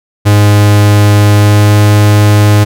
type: tone with pitch glide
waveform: 45% pulse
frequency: 103.5 to 104.28 Hz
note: G#2 to G#2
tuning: -5 to +8 cents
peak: -3 dBFS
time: 0.25-2.65 s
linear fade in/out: 20 ms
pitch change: +13 cents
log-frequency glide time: 1.33-1.77 s
effects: none